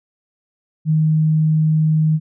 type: tone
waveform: sine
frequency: 156.3 Hz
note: D#3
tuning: 8 cents sharp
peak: -12 dBFS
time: 0.85-2.2 s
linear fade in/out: 50 ms
effects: none